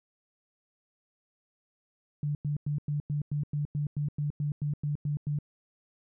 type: tone bursts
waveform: sine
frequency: 146.83 Hz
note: D3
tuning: in tune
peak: -27 dBFS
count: 15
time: 2.23-5.388 s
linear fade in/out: 2 ms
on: 120 ms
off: 97 ms
effects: none